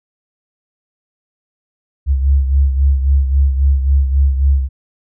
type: beating tone pair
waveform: sine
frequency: 68.1 / 71.8 Hz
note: C#2 / D2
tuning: -30 / -39 cents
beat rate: 3.7 Hz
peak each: -10 / -18 dBFS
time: 2.06-4.69 s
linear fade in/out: 50 ms
effects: none